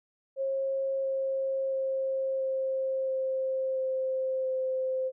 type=tone with pitch steps; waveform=sine; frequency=539 / 535.9 / 532.8 / 529.7 / 526.7 / 523.7 / 520.6 Hz; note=C#5 / C5 / C5 / C5 / C5 / C5 / C5; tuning=-49 / +41 / +31 / +21 / +11 / +1 / -9 cents; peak=-27 dBFS; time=0.36-5.12 s; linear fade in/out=50 ms; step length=680 ms; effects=none